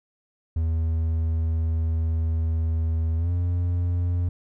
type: tone with pitch glide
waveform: triangle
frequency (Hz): 81 to 87.82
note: E2 to F2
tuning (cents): -30 to +10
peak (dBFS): -19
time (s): 0.56-4.29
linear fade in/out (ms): 5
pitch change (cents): +140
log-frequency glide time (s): 3.17-3.31
effects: none